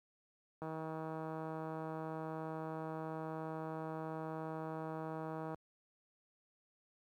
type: click train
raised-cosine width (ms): 1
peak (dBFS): -30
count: 784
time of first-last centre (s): 0.62-5.545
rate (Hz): 159
effects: high-pass 60 Hz 12 dB/octave + 12-bit